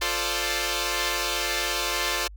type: chord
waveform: 5% pulse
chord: D minor seventh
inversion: first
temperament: equal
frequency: 349.2 / 440 / 523.3 / 587.3 Hz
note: F4 / A4 / C5 / D5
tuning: 0 / 0 / 0 / 0 cents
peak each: -19 dBFS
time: 0.01-2.28 s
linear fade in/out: 10 ms
effects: added 50 Hz sine -40 dBFS peak until 2.36 s